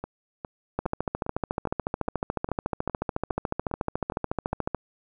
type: two click trains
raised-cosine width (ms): 1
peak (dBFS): -12 / -19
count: 56 / 12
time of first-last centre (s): 0.79-4.747 / 0.04-4.53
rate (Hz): 13.9 / 2.45
effects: none